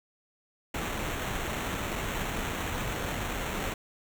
pink noise with sample-and-hold, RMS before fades -33 dBFS, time 0.74-3.74 s, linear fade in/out 5 ms, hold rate 4900 Hz, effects none

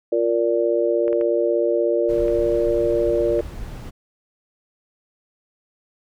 sine chord, Bb major, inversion second, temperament just, 349.6 / 466.2 / 582.7 Hz, F4 / Bb4 / D5, +2 / 0 / -14 cents, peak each -21 dBFS, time 0.12-3.41 s, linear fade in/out 5 ms
clicks, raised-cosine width 0.5 ms, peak -22 dBFS, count 5, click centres 1.08 / 1.129 / 1.212 / 2.282 / 3.392 s
brown noise, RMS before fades -32 dBFS, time 2.08-3.91 s, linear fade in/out 20 ms
effects none

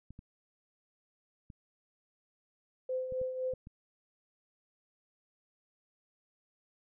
clicks, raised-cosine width 5 ms, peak -36 dBFS, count 7, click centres 0.106 / 0.191 / 1.502 / 3.123 / 3.215 / 3.536 / 3.671 s
sine tone with tremolo, 514 Hz, C5, 31 cents flat, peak -30 dBFS, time 2.89-3.54 s, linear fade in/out 5 ms, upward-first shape triangle, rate 3.9 Hz, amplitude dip 60%
effects none

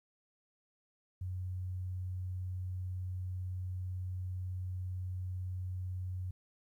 sine tone, 91.8 Hz, F#2, 13 cents flat, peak -36 dBFS, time 1.21-6.31 s, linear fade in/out 5 ms, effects 12-bit

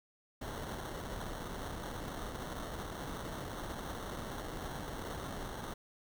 pink noise with sample-and-hold, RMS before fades -42 dBFS, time 0.41-5.74 s, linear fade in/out 10 ms, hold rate 2450 Hz, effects none

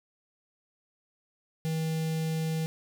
square tone with notch filter, 160 Hz, D#3, 49 cents sharp, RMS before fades -30 dBFS, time 1.65-2.66 s, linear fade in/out 0 ms, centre 1200 Hz, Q 0.89, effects none

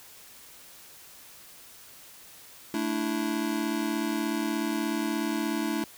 square chord, A suspended fourth, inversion none, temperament just, 220 / 293.3 / 330 Hz, A3 / D4 / E4, 0 / -2 / +2 cents, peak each -33 / -32 / -32 dBFS, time 2.74-5.84 s, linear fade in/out 2 ms, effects white hiss -50 dBFS RMS until 5.97 s

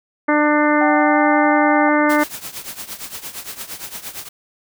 harmonic tone, 298.2 Hz, D4, 27 cents sharp, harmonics 1 / 2 / 3 / 4 / 5 / 6 / 7, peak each -16 / -19 / -21 / -22 / -23 / -24 / -24 dBFS, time 0.28-2.24 s, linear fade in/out 10 ms
sine tone with pitch glide, 771 to 801.9 Hz, G5 to G5, -29 to +39 cents, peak -19 dBFS, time 0.81-1.89 s, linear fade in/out 2 ms, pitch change +68 cents, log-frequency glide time 1.01-1.26 s
white noise with tremolo, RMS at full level -28 dBFS, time 2.09-4.29 s, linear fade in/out 10 ms, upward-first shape triangle, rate 8.7 Hz, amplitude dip 85%
effects none

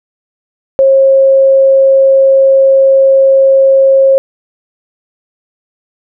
sine tone, 539 Hz, C#5, 49 cents flat, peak -3 dBFS, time 0.79-4.18 s, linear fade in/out 0 ms, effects none

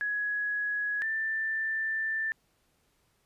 sine tone pair in turn, 1675 / 1774.6 Hz, G#6 / A6, +14 / +14 cents, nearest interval minor second, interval 100 cents, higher second, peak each -28 / -28 dBFS, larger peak neither, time 0.01-1.02 / 1.02-2.32 s, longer second, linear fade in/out 0 ms, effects pink hiss -71 dBFS RMS until 3.25 s + resampled to 32000 Hz

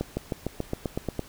accelerating click train, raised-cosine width 2 ms, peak -14 dBFS, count 10, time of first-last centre 0.01-1.193 s, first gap 160 ms, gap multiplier 0.95, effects pink hiss -49 dBFS RMS until 1.28 s

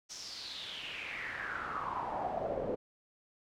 brown noise with band-pass filter sweep, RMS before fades -39 dBFS, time 0.09-2.76 s, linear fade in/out 20 ms, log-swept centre 6000 to 470 Hz, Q 5.9, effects none

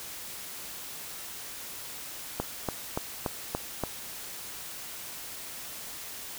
click train, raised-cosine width 1 ms, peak -14 dBFS, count 6, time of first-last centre 2.4-3.837 s, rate 3.48 Hz, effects white hiss -41 dBFS RMS until 6.38 s

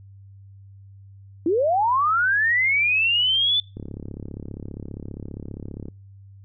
sine linear sweep, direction up, 306.7 to 3520 Hz, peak -17 dBFS, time 1.46-3.6 s, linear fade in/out 2 ms
click train, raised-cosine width 3 ms, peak -21 dBFS, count 75, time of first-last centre 3.77-5.884 s, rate 35 Hz
effects noise-tail reverb RT60 0.4 s tail -26 dB re dry + added 98 Hz sine -43 dBFS peak until 6.44 s

